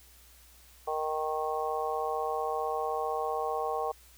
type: harmonic tone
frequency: 155.56 Hz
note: D#3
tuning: in tune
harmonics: 3 / 4 / 5 / 6 / 7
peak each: -34 / -37 / -33 / -43 / -36 dBFS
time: 0.87-3.92 s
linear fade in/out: 10 ms
effects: added 60 Hz sine -58 dBFS peak until 4.17 s + white hiss -58 dBFS RMS until 4.17 s